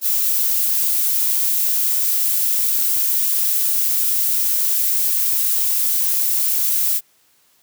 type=noise; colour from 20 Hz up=violet; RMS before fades=-18 dBFS; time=0.01-7.01 s; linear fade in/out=50 ms; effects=white hiss -58 dBFS RMS until 7.62 s + high-pass 80 Hz 12 dB/octave